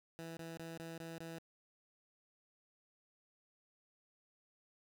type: tone bursts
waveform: 15% pulse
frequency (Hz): 164.8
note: E3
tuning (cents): 0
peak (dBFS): -39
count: 6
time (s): 0.19-1.385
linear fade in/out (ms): 0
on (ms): 180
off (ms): 23
effects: none